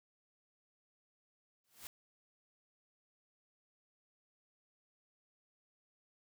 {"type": "noise with exponential growth", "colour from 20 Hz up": "white", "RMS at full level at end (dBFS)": -45, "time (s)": [1.64, 1.87], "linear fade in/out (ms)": 1, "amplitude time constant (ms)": 48, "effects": []}